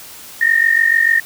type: tone pair together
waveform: sine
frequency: 1817.9 / 1864.7 Hz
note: A#6 / A#6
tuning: -44 / 0 cents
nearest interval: unison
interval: 44 cents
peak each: -13 dBFS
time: 0.41-1.2 s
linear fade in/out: 5 ms
effects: white hiss -36 dBFS RMS until 1.25 s